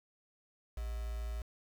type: tone with quantisation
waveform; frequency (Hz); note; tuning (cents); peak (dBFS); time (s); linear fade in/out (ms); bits
sine; 56.9; A#1; -41; -36; 0.77-1.42; 5; 8
effects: none